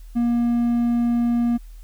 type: tone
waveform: triangle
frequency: 237.4 Hz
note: A#3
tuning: 32 cents sharp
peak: -15 dBFS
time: 0.15-1.58 s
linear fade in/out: 20 ms
effects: added 40 Hz sine -37 dBFS peak until 1.83 s + white hiss -58 dBFS RMS until 1.83 s